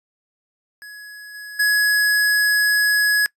square tone with level steps, 1681 Hz, G#6, 20 cents sharp, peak -36 / -33 / -15 dBFS, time 0.82-3.26 s, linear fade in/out 0 ms, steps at 1.34 / 1.59 s, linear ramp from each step 10 ms, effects noise-tail reverb RT60 0.1 s tail -23 dB re dry + resampled to 32000 Hz

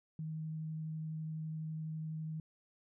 sine tone with vibrato, 157.5 Hz, D#3, 21 cents sharp, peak -38 dBFS, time 0.19-2.4 s, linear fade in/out 2 ms, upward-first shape triangle, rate 12 Hz, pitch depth 10 cents each way, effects none

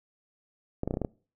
clicks, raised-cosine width 2 ms, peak -16 dBFS, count 7, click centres 0.834 / 0.876 / 0.909 / 0.94 / 0.971 / 1.017 / 1.048 s, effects noise-tail reverb RT60 0.4 s tail -24 dB re dry

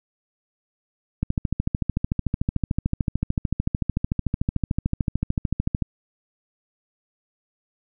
click train, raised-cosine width 5 ms, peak -9 dBFS, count 63, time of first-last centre 1.23-5.823 s, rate 13.5 Hz, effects none

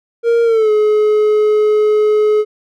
triangle tone with pitch glide, 466.2 to 425 Hz, A#4 to G#4, 0 to +40 cents, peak -7 dBFS, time 0.23-2.45 s, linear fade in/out 50 ms, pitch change -160 cents, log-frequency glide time 0.44-0.71 s, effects none

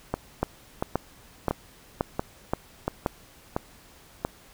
two click trains, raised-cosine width 1 ms, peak -11 / -9 dBFS, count 7 / 6, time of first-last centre 0.14-4.25 / 0.43-3.062 s, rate 1.46 / 1.9 Hz, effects pink hiss -53 dBFS RMS until 4.53 s

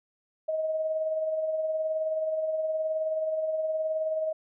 sine tone with tremolo, 631 Hz, D#5, 24 cents sharp, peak -24 dBFS, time 0.48-4.33 s, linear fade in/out 10 ms, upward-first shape triangle, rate 19 Hz, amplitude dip 45%, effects none

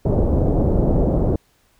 pink low-pass noise, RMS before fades -17 dBFS, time 0.05-1.36 s, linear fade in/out 5 ms, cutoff 610 Hz, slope 24 dB/octave, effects pink hiss -60 dBFS RMS until 1.79 s

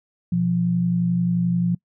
sine tone pair together, 123.21 / 174.61 Hz, B2 / F3, -4 / 0 cents, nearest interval tritone, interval 604 cents, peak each -26 / -18 dBFS, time 0.32-1.75 s, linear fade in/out 5 ms, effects noise-tail reverb RT60 0.1 s tail -24 dB re dry

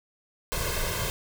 pink noise with comb filter, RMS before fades -29 dBFS, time 0.52-1.1 s, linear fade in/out 0 ms, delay 1.9 ms, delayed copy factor +0.95, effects none

